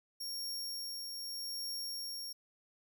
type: tone with tremolo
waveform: sawtooth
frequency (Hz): 5540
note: F8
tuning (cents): -15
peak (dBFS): -35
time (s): 0.2-2.33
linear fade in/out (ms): 10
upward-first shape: triangle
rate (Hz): 0.83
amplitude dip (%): 35
effects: none